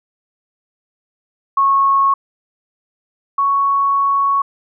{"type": "tone pair in turn", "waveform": "sine", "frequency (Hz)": [1098, 1111.4], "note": ["C#6", "C#6"], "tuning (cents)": [-17, 4], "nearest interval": "unison", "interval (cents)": 21, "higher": "second", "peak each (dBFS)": [-10, -12], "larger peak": "first", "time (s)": [[1.57, 2.14], [3.38, 4.42]], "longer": "second", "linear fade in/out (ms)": 5, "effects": []}